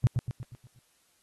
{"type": "tone with echo", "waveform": "sine", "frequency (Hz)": 121.7, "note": "B2", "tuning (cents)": -25, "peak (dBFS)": -17, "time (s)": [0.04, 0.07], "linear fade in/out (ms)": 0, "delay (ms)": 120, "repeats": 6, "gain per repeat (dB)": -6, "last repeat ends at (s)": 0.79, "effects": ["white hiss -68 dBFS RMS until 1.22 s", "AAC 32 kbps"]}